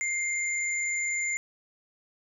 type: tone pair together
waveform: sine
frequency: 2100 / 7064 Hz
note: C7 / A8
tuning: +6 / +6 cents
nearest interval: octave + major sixth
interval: 2100 cents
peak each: -28 / -32 dBFS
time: 0.01-1.37 s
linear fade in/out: 0 ms
effects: none